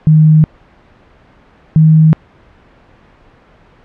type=tone pair in turn; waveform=sine; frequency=155.56 / 157.55 Hz; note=D#3 / D#3; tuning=0 / +22 cents; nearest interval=unison; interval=22 cents; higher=second; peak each=-3 dBFS; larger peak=neither; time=0.07-0.44 / 1.76-2.13 s; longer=neither; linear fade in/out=0 ms; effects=pink hiss -45 dBFS RMS until 3.84 s + low-pass 2000 Hz 12 dB/octave